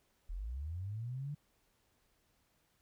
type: linear sweep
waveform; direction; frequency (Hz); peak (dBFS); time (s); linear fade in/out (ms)
sine; up; 37.4 to 149.7; -38; 0.29-1.35; 10
effects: pink hiss -75 dBFS RMS until 2.81 s